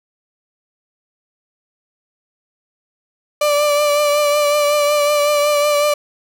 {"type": "tone with vibrato", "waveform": "35% pulse", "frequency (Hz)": 587.3, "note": "D5", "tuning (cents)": 0, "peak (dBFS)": -11, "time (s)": [3.41, 5.94], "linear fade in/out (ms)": 5, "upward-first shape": "triangle", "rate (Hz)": 5.4, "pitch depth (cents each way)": 31, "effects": []}